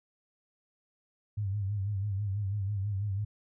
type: tone with vibrato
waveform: sine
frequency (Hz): 100.4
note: G2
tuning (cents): +42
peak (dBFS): -29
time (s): 1.37-3.25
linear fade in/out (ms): 10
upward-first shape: sine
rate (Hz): 6.1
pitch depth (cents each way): 86
effects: none